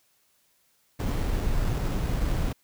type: noise with sample-and-hold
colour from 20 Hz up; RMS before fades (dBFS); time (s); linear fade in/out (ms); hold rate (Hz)
brown; -26; 0.99-2.53; 10; 6300
effects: white hiss -67 dBFS RMS until 2.63 s